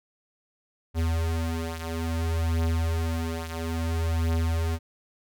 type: beating tone pair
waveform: square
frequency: 81.9 / 82.49 Hz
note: E2 / E2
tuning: -11 / +2 cents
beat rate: 0.59 Hz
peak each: -27 / -31 dBFS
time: 0.94-4.79 s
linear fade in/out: 50 ms
effects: none